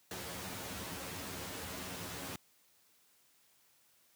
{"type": "noise with comb filter", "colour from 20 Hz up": "pink", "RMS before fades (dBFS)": -43, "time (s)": [0.11, 2.36], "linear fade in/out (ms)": 2, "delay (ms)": 11, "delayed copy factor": 1, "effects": ["white hiss -69 dBFS RMS until 4.15 s", "high-pass 80 Hz 12 dB/octave"]}